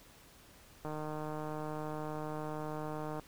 click train, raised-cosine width 1 ms, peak -27 dBFS, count 360, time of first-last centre 0.85-3.196 s, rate 153 Hz, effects pink hiss -59 dBFS RMS until 3.27 s

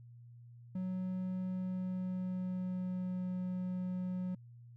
triangle tone with pitch glide, 185 to 182.77 Hz, F#3 to F#3, 0 to -21 cents, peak -33 dBFS, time 0.75-4.35 s, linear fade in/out 5 ms, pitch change -21 cents, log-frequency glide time 1.48-3.26 s, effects added 119 Hz sine -52 dBFS peak until 4.76 s

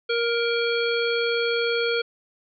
harmonic tone with a mistuned harmonic, 468.5 Hz, A#4, 9 cents sharp, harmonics 1 / 3 / 5 / 7 / 9, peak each -23 / -28 / -30 / -31 / -33 dBFS, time 0.09-2.02 s, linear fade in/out 10 ms, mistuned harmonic 9, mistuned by +61 cents, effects none

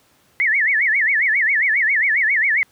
sine tone with vibrato, 1968 Hz, B6, 7 cents flat, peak -14 dBFS, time 0.4-2.63 s, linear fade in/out 0 ms, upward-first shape sine, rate 7.4 Hz, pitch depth 240 cents each way, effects pink hiss -57 dBFS RMS until 2.71 s + high-pass 100 Hz 12 dB/octave

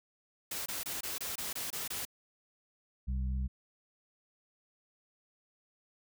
white noise bursts, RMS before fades -38 dBFS, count 9, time 0.51-2.052 s, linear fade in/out 5 ms, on 150 ms, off 24 ms
harmonic tone, 64.2 Hz, C2, 32 cents flat, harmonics 1 / 2 / 3, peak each -31 / -43 / -43 dBFS, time 3.07-3.48 s, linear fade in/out 20 ms
effects none

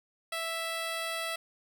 10% pulse tone, 659.3 Hz, E5, in tune, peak -24 dBFS, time 0.32-1.36 s, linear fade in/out 5 ms, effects none

